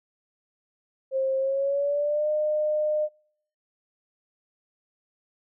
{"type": "tone with pitch glide", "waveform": "sine", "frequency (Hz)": [532, 607.6], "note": ["C5", "D#5"], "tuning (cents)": [29, -41], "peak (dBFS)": -22, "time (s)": [1.11, 3.09], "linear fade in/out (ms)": 50, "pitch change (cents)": 230, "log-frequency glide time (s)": [1.38, 2.29], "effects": ["noise-tail reverb RT60 0.6 s tail -26 dB re dry"]}